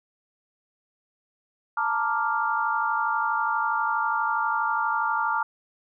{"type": "chord", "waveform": "sine", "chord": "Bb major seventh", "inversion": "third", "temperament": "equal", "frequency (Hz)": [880, 932.3, 1174.7, 1396.9], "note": ["A5", "Bb5", "D6", "F6"], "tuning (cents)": [0, 0, 0, 0], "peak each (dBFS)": [-28, -29, -28, -27], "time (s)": [1.77, 5.43], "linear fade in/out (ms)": 5, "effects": []}